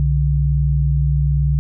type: tone pair together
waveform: sine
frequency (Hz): 63.5 / 144.54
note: B1 / D3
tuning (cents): +49 / -27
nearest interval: octave + major second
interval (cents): 1424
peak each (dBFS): -16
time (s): 0-1.59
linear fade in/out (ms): 0
effects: none